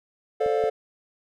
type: chord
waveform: triangle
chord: D minor seventh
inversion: second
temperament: just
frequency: 440.5 / 528.6 / 587.3 / 704.8 Hz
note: A4 / C5 / D5 / F5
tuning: +2 / +18 / 0 / +16 cents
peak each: -21 / -27 / -27 / -26 dBFS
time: 0.4-0.7 s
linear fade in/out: 10 ms
type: clicks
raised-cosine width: 2 ms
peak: -25 dBFS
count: 2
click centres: 0.462 / 0.639 s
effects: none